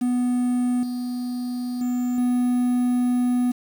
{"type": "tone with level steps", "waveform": "triangle", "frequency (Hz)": 246.9, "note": "B3", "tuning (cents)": 0, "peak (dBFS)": [-17, -23, -19, -16], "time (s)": [0.01, 3.52], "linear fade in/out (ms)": 10, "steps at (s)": [0.83, 1.81, 2.18], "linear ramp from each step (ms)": 2, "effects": ["7-bit"]}